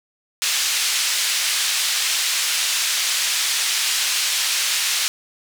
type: band-pass noise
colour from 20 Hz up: pink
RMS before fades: -21 dBFS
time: 0.42-5.08 s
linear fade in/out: 0 ms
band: 2700 to 8800 Hz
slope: 12 dB/octave
effects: none